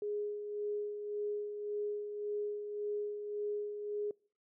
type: tone with tremolo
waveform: sine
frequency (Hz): 415.3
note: G#4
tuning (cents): 0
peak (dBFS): -33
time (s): 0.02-4.11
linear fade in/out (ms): 2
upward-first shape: sine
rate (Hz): 1.8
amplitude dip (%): 50
effects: noise-tail reverb RT60 0.5 s tail -26 dB re dry